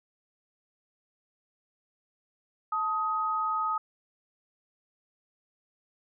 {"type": "tone pair together", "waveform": "sine", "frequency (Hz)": [880, 1258.3], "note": ["A5", "D#6"], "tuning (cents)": [0, 19], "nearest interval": "tritone", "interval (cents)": 619, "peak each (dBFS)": [-33, -27], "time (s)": [2.72, 3.78], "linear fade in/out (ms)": 5, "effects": []}